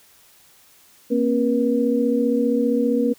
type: tone cluster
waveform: sine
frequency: 233.9 / 269.1 / 479.3 Hz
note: A#3 / C4 / A#4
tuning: +6 / +49 / +48 cents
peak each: -21 dBFS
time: 1.1-3.14 s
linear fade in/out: 20 ms
effects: white hiss -53 dBFS RMS until 3.18 s